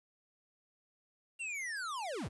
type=linear sweep; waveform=square; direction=down; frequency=2794 to 41.2 Hz; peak=-38 dBFS; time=1.39-2.29 s; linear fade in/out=20 ms; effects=resampled to 24000 Hz + 11-bit